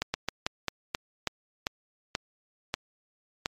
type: slowing click train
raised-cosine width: 0.2 ms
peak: -10 dBFS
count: 11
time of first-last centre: 0.02-3.459 s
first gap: 120 ms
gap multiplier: 1.22
effects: MP3 96 kbps